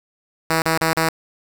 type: tone bursts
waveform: 5% pulse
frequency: 161.8 Hz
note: E3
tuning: 32 cents flat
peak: -5 dBFS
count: 4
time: 0.5-1.088 s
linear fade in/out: 2 ms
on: 120 ms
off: 36 ms
effects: 7-bit